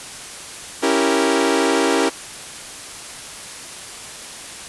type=chord; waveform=sawtooth; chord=C# diminished seventh; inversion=none; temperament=equal; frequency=277.2 / 329.6 / 392 / 466.2 Hz; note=C#4 / E4 / G4 / Bb4; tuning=0 / 0 / 0 / 0 cents; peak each=-17 dBFS; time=0.82-2.1 s; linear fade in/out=20 ms; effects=white hiss -34 dBFS RMS until 4.68 s + resampled to 24000 Hz